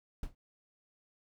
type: noise with exponential decay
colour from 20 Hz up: brown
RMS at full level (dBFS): -32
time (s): 0.23-0.35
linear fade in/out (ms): 2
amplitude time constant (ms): 26
effects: none